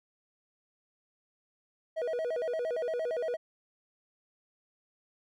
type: tone with vibrato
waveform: triangle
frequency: 558 Hz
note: C#5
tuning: 11 cents sharp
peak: -28 dBFS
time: 1.96-3.37 s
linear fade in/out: 20 ms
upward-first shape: square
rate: 8.7 Hz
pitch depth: 240 cents each way
effects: none